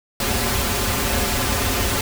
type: noise with comb filter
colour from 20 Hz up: pink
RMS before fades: -21 dBFS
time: 0.2-2.01 s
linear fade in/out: 2 ms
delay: 6.3 ms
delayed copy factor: -0.95
effects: none